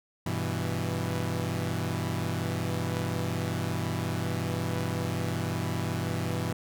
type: chord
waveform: sawtooth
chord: E minor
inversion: first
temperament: equal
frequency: 98 / 123.47 / 164.81 Hz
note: G2 / B2 / E3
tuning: 0 / 0 / 0 cents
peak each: -29 dBFS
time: 0.26-6.53 s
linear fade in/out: 5 ms
effects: none